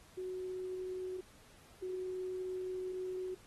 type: tone pair in turn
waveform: sine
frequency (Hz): 370 / 370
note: F#4 / F#4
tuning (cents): 0 / 0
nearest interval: unison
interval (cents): 0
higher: neither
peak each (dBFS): -38 / -37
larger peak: second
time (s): 0.17-1.21 / 1.82-3.35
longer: second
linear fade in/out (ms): 10
effects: pink hiss -62 dBFS RMS until 3.46 s + AAC 32 kbps